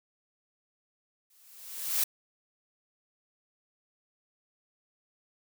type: noise with exponential growth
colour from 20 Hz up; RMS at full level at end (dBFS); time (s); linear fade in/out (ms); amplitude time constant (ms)
blue; -25; 1.3-2.04; 5; 160
effects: none